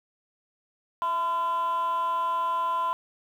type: tone with frequency modulation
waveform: sine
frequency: 1016 Hz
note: B5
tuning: 49 cents sharp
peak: -22 dBFS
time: 1.02-2.93 s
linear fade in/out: 0 ms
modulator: 356 Hz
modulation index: 0.39
effects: tanh soft clip ceiling -22 dBFS + 9-bit